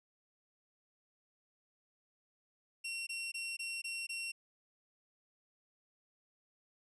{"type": "tone bursts", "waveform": "sawtooth", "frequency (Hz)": 2731, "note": "F7", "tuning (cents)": -39, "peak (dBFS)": -35, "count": 6, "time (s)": [2.84, 4.32], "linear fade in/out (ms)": 10, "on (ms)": 230, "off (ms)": 20, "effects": ["resampled to 24000 Hz"]}